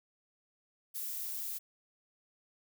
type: noise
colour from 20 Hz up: violet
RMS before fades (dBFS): -39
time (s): 0.94-1.59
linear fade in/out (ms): 20
effects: none